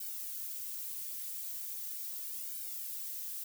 violet noise with flanger, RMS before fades -41 dBFS, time 0-3.44 s, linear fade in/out 5 ms, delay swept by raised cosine 1.3 to 5.2 ms, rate 0.39 Hz, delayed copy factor +0.95, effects none

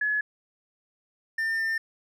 sine / triangle tone pair in turn, 1700 / 1801.1 Hz, G#6 / A6, +40 / +40 cents, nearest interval minor second, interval 100 cents, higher second, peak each -23 dBFS, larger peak neither, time 0.01-0.21 / 1.38-1.78 s, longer second, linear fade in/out 5 ms, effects none

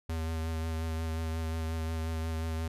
square tone with vibrato, 80.8 Hz, E2, 34 cents flat, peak -32 dBFS, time 0.09-2.68 s, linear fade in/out 5 ms, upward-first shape sine, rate 5.6 Hz, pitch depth 18 cents each way, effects resampled to 32000 Hz

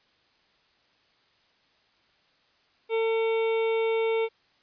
harmonic tone with a mistuned harmonic, 450 Hz, A4, 39 cents sharp, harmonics 1 / 2 / 3 / 5 / 6 / 7 / 8, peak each -23 / -35 / -43 / -35 / -43 / -50 / -44 dBFS, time 2.89-4.29 s, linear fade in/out 50 ms, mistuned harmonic 6, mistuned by +22 cents, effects white hiss -65 dBFS RMS until 4.62 s + resampled to 11025 Hz

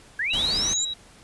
sine linear sweep, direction up, 1573 to 7459 Hz, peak -23 dBFS, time 0.19-0.85 s, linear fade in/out 5 ms
sine tone, 3863 Hz, B7, 39 cents flat, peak -27 dBFS, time 0.3-0.94 s, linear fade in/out 10 ms
pink noise, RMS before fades -33 dBFS, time 0.33-0.74 s, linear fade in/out 5 ms
effects pink hiss -51 dBFS RMS until 1.23 s + resampled to 24000 Hz

